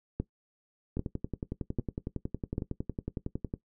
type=two click trains; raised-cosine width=3 ms; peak=-20 / -17 dBFS; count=29 / 4; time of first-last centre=0.97-3.539 / 0.2-2.581 s; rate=10.9 / 1.26 Hz; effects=noise-tail reverb RT60 0.1 s tail -17 dB re dry